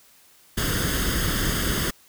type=noise with comb filter; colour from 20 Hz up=pink; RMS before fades=-24 dBFS; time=0.57-1.91 s; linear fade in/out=10 ms; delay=0.61 ms; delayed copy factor=+0.7; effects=white hiss -55 dBFS RMS until 2.08 s